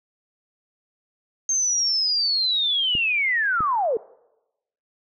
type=linear sweep; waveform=sine; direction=down; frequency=6400 to 415.3 Hz; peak=-19 dBFS; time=1.49-3.97 s; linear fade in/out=2 ms
type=clicks; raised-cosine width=3 ms; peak=-19 dBFS; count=2; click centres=2.952 / 3.606 s
effects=noise-tail reverb RT60 0.9 s tail -21 dB re dry